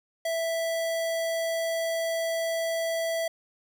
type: tone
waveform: square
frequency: 659.3 Hz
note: E5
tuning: in tune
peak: -27 dBFS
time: 0.25-3.28 s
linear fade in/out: 5 ms
effects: none